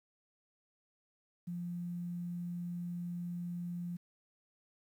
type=tone with quantisation; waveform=sine; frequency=174.61 Hz; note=F3; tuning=in tune; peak=-37 dBFS; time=1.47-3.97 s; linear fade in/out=10 ms; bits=11; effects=none